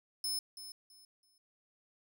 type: tone with echo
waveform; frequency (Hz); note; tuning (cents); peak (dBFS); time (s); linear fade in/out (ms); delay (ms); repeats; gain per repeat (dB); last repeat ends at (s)
sawtooth; 5220; E8; -18; -31; 0.24-0.39; 2; 330; 3; -12; 1.38
effects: none